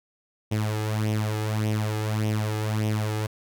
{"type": "tone with flanger", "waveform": "sawtooth", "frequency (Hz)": 107.5, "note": "A2", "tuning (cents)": -40, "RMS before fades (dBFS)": -26, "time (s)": [0.51, 3.27], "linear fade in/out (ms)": 10, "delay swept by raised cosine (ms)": [0.33, 2.43], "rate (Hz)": 1.7, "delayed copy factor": 0.65, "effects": []}